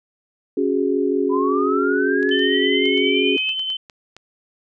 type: chord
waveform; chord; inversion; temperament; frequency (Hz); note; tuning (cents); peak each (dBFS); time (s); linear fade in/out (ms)
sine; C# suspended fourth; none; equal; 277.2 / 370 / 415.3; C#4 / F#4 / G#4; 0 / 0 / 0; -21; 0.57-3.37; 5
type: linear sweep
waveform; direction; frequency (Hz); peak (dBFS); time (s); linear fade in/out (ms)
sine; up; 979 to 2637; -22; 1.29-3.55; 50
type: clicks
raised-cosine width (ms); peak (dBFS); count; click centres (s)
0.2; -23; 11; 2.229 / 2.292 / 2.393 / 2.856 / 2.977 / 3.38 / 3.492 / 3.595 / 3.702 / 3.898 / 4.166
type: tone with tremolo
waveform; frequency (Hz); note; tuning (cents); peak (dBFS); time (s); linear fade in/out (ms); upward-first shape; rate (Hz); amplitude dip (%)
sine; 3065; G7; -40; -20; 2.31-3.77; 5; sine; 9.5; 35
effects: none